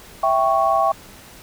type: chord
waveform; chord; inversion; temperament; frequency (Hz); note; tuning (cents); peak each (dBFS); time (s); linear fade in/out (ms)
sine; C# diminished; first; equal; 659.3 / 784 / 1108.7; E5 / G5 / C#6; 0 / 0 / 0; -19; 0.23-0.92; 5
effects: pink hiss -43 dBFS RMS until 1.42 s